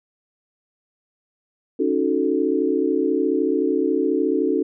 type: chord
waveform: sine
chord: D# half-diminished seventh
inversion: third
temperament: equal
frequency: 277.2 / 311.1 / 370 / 440 Hz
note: C#4 / D#4 / F#4 / A4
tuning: 0 / 0 / 0 / 0 cents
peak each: -23 dBFS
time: 1.79-4.63 s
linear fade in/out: 10 ms
effects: none